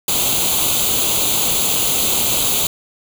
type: noise with comb filter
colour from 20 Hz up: white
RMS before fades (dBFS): -17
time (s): 0.08-2.67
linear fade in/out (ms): 2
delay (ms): 0.28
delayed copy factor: +0.8
effects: none